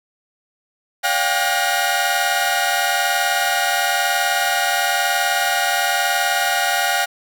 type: tone cluster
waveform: sawtooth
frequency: 574 / 712 / 793 / 1443 / 1885 Hz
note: D5 / F5 / G5 / F#6 / A#6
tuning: -40 / +33 / +20 / -44 / +19 cents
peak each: -26 / -18 / -18 / -19 / -21 dBFS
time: 1.03-7.06 s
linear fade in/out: 20 ms
effects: none